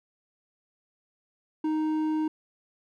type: tone with hard clipping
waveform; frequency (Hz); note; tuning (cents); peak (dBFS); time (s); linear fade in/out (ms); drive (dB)
sine; 311.1; D#4; 0; -26; 1.64-2.28; 5; 6
effects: none